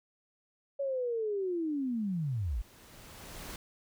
sine linear sweep, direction down, 564 to 43.28 Hz, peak -30 dBFS, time 0.79-2.62 s, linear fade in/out 10 ms
pink noise with exponential growth, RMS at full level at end -42 dBFS, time 1.39-3.56 s, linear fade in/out 2 ms, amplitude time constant 470 ms
effects none

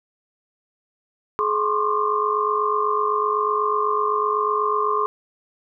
sine tone cluster, 423.8 / 1043 / 1091 / 1192 Hz, G#4 / C6 / C#6 / D6, +35 / -6 / -28 / +25 cents, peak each -24 dBFS, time 1.39-5.06 s, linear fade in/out 0 ms, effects none

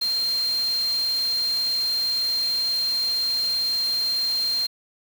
sine tone in noise, 4186 Hz, C8, in tune, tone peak -21 dBFS, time 0.01-4.67 s, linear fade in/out 10 ms, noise white, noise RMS -37 dBFS, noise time 0.01-4.67 s, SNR +13 dB, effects none

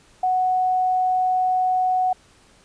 sine tone, 740 Hz, F#5, in tune, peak -17 dBFS, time 0.23-2.13 s, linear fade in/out 5 ms, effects pink hiss -54 dBFS RMS until 2.64 s + resampled to 22050 Hz

